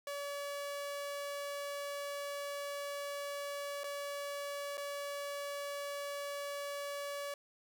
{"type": "tone with dropouts", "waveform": "sawtooth", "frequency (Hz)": 570, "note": "C#5", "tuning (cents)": 48, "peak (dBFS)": -35, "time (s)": [0.07, 7.34], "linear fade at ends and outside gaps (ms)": 2, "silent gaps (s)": [[3.835, 3.841], [4.772, 4.778]], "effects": []}